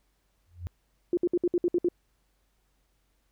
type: tone with exponential growth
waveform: sine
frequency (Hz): 87.4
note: F2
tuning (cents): +2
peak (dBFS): -29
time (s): 0.46-0.67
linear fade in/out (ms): 0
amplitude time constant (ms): 45
type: tone bursts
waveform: sine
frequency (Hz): 350.5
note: F4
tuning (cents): +6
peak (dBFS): -21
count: 8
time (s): 1.13-1.886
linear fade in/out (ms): 2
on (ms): 42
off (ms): 60
effects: added 48 Hz sine -70 dBFS peak until 3.31 s + pink hiss -74 dBFS RMS until 3.31 s